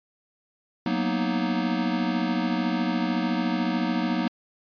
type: chord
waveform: square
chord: B major seventh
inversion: second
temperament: equal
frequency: 185 / 233.1 / 246.9 / 311.1 Hz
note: F#3 / A#3 / B3 / D#4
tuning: 0 / 0 / 0 / 0 cents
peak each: -30 / -29 / -30 / -30 dBFS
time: 0.86-4.28 s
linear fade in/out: 2 ms
effects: resampled to 11025 Hz